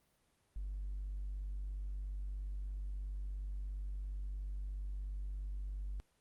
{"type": "tone with hard clipping", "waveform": "sine", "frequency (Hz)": 48.5, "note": "G1", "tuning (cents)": -18, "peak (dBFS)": -39, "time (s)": [0.56, 6], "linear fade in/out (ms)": 0, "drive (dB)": 1, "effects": ["pink hiss -75 dBFS RMS until 6.2 s", "Opus 32 kbps"]}